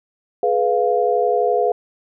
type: chord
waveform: sine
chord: F diminished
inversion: first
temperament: equal with one note detuned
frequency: 422.1 / 493.9 / 698.5 Hz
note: Ab4 / Cb5 / F5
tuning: +28 / 0 / 0 cents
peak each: -19 dBFS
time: 0.43-1.72 s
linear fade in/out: 2 ms
effects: none